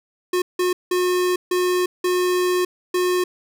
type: tone bursts at uneven times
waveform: square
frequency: 361.5 Hz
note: F#4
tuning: 40 cents flat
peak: -18 dBFS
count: 6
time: 0.33-0.42 / 0.59-0.73 / 0.91-1.36 / 1.51-1.86 / 2.04-2.65 / 2.94-3.24 s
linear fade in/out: 5 ms
effects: none